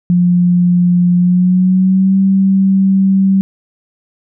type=tone with pitch glide; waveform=sine; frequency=176.9 to 192.91 Hz; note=F3 to G3; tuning=+23 to -27 cents; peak=-7 dBFS; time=0.1-3.41 s; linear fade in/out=0 ms; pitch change=+150 cents; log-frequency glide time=1.16-2.17 s; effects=none